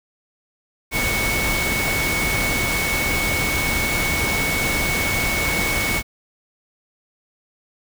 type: tone in noise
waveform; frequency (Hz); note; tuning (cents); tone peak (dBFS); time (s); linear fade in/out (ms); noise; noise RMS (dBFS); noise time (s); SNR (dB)
sine; 2217; C#7; 0; -22; 0.91-6.03; 50; pink; -23; 0.91-6.03; -2
effects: none